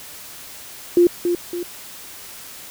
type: tone with echo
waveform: sine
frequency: 349.2 Hz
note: F4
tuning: in tune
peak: -9 dBFS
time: 0.97-1.07 s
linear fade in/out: 2 ms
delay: 280 ms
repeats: 2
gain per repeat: -7 dB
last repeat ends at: 1.63 s
effects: white hiss -38 dBFS RMS until 2.7 s